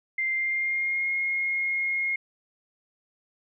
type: tone with pitch glide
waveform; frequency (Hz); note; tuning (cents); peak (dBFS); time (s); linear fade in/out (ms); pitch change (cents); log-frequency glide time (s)
sine; 2093 to 2148; C7 to C7; 0 to +45; -24; 0.18-2.16; 5; +45; 0.33-1.11
effects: none